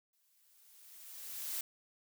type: noise with exponential growth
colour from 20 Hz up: blue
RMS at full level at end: -37 dBFS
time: 0.13-1.61 s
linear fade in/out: 2 ms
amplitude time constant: 320 ms
effects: none